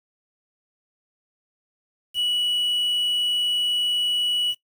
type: tone with quantisation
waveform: triangle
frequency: 2938 Hz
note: F#7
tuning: 13 cents flat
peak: -19 dBFS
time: 2.14-4.55 s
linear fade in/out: 50 ms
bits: 7
effects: noise-tail reverb RT60 0.1 s tail -18 dB re dry